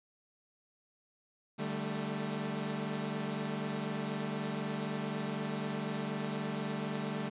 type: chord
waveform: sawtooth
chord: D suspended fourth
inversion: none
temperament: equal with one note detuned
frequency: 149.49 / 196 / 220 Hz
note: D3 / G3 / A3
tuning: +31 / 0 / 0 cents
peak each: -36 / -35 / -34 dBFS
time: 1.58-7.3 s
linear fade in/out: 20 ms
effects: resampled to 8000 Hz + 11-bit